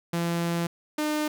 sawtooth tone pair in turn, 170 / 302.9 Hz, F3 / D#4, -46 / -46 cents, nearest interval minor seventh, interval 1000 cents, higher second, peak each -21 dBFS, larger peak neither, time 0.13-0.67 / 0.98-1.28 s, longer first, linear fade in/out 5 ms, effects none

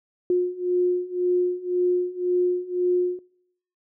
sine beating tone pair, 357.7 / 359.6 Hz, F4 / F#4, +41 / -49 cents, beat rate 1.9 Hz, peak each -24 / -22 dBFS, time 0.3-3.19 s, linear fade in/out 2 ms, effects noise-tail reverb RT60 0.7 s tail -22 dB re dry

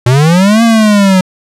square linear two-way sweep, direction up then down, 118.3 to 233.1 to 183 Hz, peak -5 dBFS, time 0.06-1.21 s, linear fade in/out 5 ms, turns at 0.63 s, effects low-pass 10000 Hz 12 dB/octave

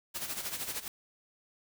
white noise with tremolo, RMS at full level -35 dBFS, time 0.14-0.81 s, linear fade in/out 20 ms, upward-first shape sine, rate 13 Hz, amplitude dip 65%
white noise with exponential growth, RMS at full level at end -36 dBFS, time 0.69-0.88 s, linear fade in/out 2 ms, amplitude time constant 40 ms
effects none

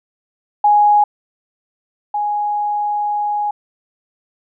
sine tone pair in turn, 830.6 / 830.6 Hz, G#5 / G#5, 0 / 0 cents, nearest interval unison, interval 0 cents, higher neither, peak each -8 / -16 dBFS, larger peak first, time 0.64-1.04 / 2.14-3.51 s, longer second, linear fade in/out 5 ms, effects none

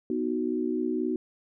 sine chord, B major, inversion none, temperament equal, 246.9 / 311.1 / 370 Hz, B3 / D#4 / F#4, 0 / 0 / 0 cents, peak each -30 dBFS, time 0.1-1.16 s, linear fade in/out 2 ms, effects none

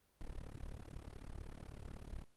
brown noise with amplitude modulation, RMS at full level -44 dBFS, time 0.21-2.24 s, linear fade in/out 0 ms, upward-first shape sine, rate 36 Hz, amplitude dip 100%, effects pink hiss -75 dBFS RMS until 2.36 s + Opus 32 kbps

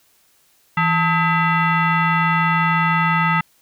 sine tone with frequency modulation, 557 Hz, C#5, 8 cents sharp, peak -14 dBFS, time 0.77-3.41 s, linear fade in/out 5 ms, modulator 722 Hz, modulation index 2.4, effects white hiss -58 dBFS RMS until 3.61 s

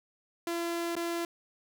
sawtooth tone with dropouts, 339.8 Hz, F4, 47 cents flat, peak -27 dBFS, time 0.47-1.25 s, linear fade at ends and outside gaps 2 ms, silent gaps 0.954-0.965 s, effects none

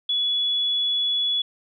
sine tone, 3400 Hz, G#7, 40 cents sharp, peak -20 dBFS, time 0.09-1.42 s, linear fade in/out 5 ms, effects none

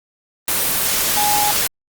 sine tone in noise, 830.6 Hz, G#5, in tune, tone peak -17 dBFS, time 1.17-1.51 s, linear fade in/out 2 ms, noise white, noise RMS -18 dBFS, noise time 0.48-1.67 s, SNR -2 dB, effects Opus 24 kbps

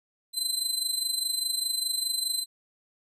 25% pulse tone with amplitude modulation, 4061 Hz, B7, 48 cents sharp, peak -19 dBFS, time 0.33-2.46 s, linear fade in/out 50 ms, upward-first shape sine, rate 24.9 Hz, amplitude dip 70%, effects none

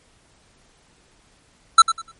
square tone with echo, 1330 Hz, E6, 15 cents sharp, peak -6 dBFS, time 1.78-1.82 s, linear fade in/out 5 ms, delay 99 ms, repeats 3, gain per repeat -12 dB, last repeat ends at 2.117 s, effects pink hiss -57 dBFS RMS until 2.19 s + MP3 48 kbps

